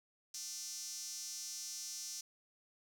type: tone with high-pass filter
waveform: sawtooth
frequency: 300 Hz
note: D4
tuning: 37 cents sharp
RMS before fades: -45 dBFS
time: 0.34-2.21 s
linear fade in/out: 5 ms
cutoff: 5800 Hz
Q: 3.9
effects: none